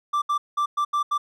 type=tone bursts at uneven times; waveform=triangle; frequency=1174.7 Hz; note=D6; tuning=in tune; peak=-18 dBFS; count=6; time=0.13-0.22 / 0.29-0.38 / 0.57-0.66 / 0.77-0.85 / 0.93-1.03 / 1.11-1.18 s; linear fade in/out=10 ms; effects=none